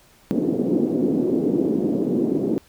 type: band-pass noise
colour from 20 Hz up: pink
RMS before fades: -21 dBFS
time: 0.31-2.58 s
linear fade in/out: 0 ms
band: 220 to 380 Hz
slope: 24 dB/octave
effects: pink hiss -54 dBFS RMS until 2.68 s